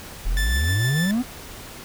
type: exponential sweep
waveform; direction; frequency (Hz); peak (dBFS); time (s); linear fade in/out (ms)
triangle; up; 36.01 to 261.7; -17; 0.25-1.23; 20
type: tone with tremolo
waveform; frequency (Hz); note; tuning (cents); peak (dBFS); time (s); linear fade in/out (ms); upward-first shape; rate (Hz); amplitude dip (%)
sawtooth; 1760; A6; 0; -20; 0.37-1.11; 0; triangle; 6.7; 40
effects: pink hiss -39 dBFS RMS until 1.84 s